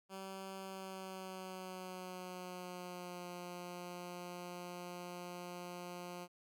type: tone with pitch glide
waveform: 10% pulse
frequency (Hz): 192 to 177.08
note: G3 to F3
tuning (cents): -36 to +24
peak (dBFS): -37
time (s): 0.09-6.28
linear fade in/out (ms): 50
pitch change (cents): -140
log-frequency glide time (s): 0.59-3.28
effects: none